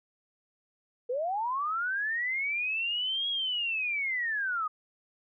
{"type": "linear two-way sweep", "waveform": "sine", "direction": "up then down", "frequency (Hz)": [466.2, 3326, 1217], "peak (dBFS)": -28, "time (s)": [1.09, 4.68], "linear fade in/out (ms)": 10, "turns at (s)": 3.29, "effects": []}